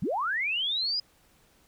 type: linear sweep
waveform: sine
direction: up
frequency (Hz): 121.1 to 5020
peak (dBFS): -26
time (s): 0.02-1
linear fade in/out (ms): 5
effects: pink hiss -63 dBFS RMS until 1.67 s